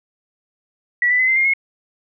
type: tone with pitch steps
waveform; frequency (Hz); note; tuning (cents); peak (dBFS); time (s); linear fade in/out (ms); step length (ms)
sine; 1944 / 1987.1 / 2031 / 2076 / 2122 / 2169; B6 / B6 / B6 / C7 / C7 / C#7; -28 / +10 / +48 / -14 / +24 / -38; -13; 1.02-1.536; 2; 86
effects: none